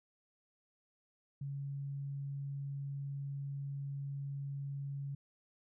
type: tone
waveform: sine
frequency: 139.7 Hz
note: C#3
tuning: 14 cents sharp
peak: -38 dBFS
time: 1.41-5.15 s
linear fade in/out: 5 ms
effects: none